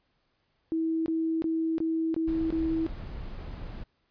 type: tone bursts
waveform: sine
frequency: 324 Hz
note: E4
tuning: 30 cents flat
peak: -25 dBFS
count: 6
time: 0.72-2.865 s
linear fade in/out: 0 ms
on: 340 ms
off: 21 ms
type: noise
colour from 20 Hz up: brown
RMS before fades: -38 dBFS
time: 2.27-3.84 s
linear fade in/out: 10 ms
effects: pink hiss -73 dBFS RMS until 4.1 s + resampled to 11025 Hz